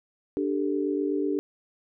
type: chord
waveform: sine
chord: D suspended fourth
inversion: none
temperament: equal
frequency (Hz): 293.7 / 392 / 440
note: D4 / G4 / A4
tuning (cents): 0 / 0 / 0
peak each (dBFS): -27 / -28 / -32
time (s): 0.37-1.39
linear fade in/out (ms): 0
effects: none